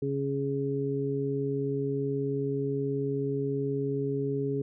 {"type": "harmonic tone", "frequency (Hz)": 138.7, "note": "C#3", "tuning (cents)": 1, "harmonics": [1, 2, 3], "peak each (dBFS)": [-32, -33, -30], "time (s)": [0.02, 4.62], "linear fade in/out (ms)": 5, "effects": []}